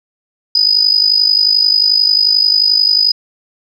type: tone with amplitude modulation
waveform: sine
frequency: 4978 Hz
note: D#8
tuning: in tune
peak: -4 dBFS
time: 0.55-3.12 s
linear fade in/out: 5 ms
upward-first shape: sine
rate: 51.3 Hz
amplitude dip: 80%
effects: tanh soft clip ceiling 0 dBFS